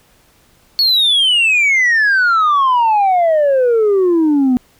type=exponential sweep; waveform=sine; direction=down; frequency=4435 to 245 Hz; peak=-7 dBFS; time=0.79-4.57 s; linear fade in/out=0 ms; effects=tanh soft clip ceiling -8 dBFS + pink hiss -52 dBFS RMS until 4.79 s